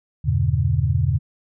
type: chord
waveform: sine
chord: E diminished seventh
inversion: none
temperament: just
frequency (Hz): 82.41 / 98.89 / 118.67 / 142.4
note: E2 / G2 / Bb2 / Db3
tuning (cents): 0 / +16 / +31 / +47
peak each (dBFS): -22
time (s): 0.24-1.19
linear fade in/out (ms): 20
effects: none